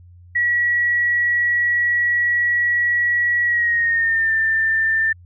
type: tone with pitch glide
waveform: sine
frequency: 1926 to 1786.7 Hz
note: B6 to A6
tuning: -44 to +26 cents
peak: -15 dBFS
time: 0.35-5.13 s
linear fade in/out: 10 ms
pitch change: -130 cents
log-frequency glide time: 3.44-4.32 s
effects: added 88 Hz sine -42 dBFS peak until 5.25 s